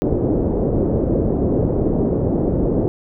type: low-pass noise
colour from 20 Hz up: white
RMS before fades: -18 dBFS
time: 0.02-2.88 s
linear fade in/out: 0 ms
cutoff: 460 Hz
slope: 24 dB/octave
effects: none